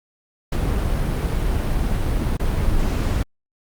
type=noise with dropouts; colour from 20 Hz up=brown; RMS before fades=-20 dBFS; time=0.52-3.23 s; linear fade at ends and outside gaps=5 ms; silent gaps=2.37-2.396 s; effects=Opus 48 kbps